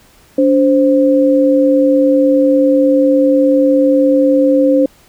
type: tone pair together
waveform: sine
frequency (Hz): 286.7 / 523.3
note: D4 / C5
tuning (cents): -42 / 0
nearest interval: minor seventh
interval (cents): 1042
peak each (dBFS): -10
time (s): 0.38-4.86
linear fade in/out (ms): 5
effects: pink hiss -47 dBFS RMS until 5.08 s